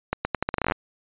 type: accelerating click train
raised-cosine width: 0.5 ms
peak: -8 dBFS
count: 14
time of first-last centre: 0.13-0.721 s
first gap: 120 ms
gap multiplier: 0.81
effects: resampled to 8000 Hz